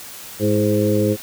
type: harmonic tone with a mistuned harmonic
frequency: 104.3 Hz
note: G#2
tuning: 8 cents sharp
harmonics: 1 / 2 / 3 / 4 / 5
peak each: -21 / -21 / -21 / -21 / -21 dBFS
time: 0.39-1.17 s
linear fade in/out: 50 ms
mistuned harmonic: 3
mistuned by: +39 cents
effects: white hiss -36 dBFS RMS until 1.22 s